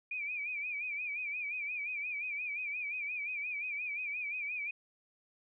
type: tone with vibrato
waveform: sine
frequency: 2392 Hz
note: D7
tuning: 31 cents sharp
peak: -35 dBFS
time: 0.11-4.71 s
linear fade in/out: 5 ms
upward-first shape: sine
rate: 5.7 Hz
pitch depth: 93 cents each way
effects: none